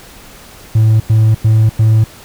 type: tone bursts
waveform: triangle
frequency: 110 Hz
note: A2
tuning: in tune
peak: -3 dBFS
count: 4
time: 0.75-2.041 s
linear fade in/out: 5 ms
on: 250 ms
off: 97 ms
effects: tanh soft clip ceiling 0 dBFS + pink hiss -37 dBFS RMS until 2.24 s